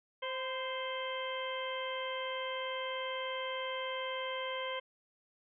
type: harmonic tone with a mistuned harmonic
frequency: 523.3 Hz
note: C5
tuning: in tune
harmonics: 1 / 2 / 3 / 4 / 5 / 6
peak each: -39 / -41 / -47 / -43 / -51 / -43 dBFS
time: 0.22-4.8 s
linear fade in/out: 10 ms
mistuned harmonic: 2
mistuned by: -35 cents
effects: none